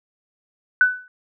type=tone with exponential decay; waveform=sine; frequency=1497 Hz; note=F#6; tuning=20 cents sharp; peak=-8 dBFS; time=0.81-1.08 s; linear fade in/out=1 ms; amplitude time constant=57 ms; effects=none